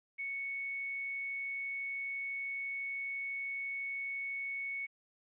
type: tone with quantisation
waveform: sine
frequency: 2217 Hz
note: C#7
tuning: in tune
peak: -36 dBFS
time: 0.18-4.87 s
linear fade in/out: 20 ms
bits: 10
effects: resampled to 8000 Hz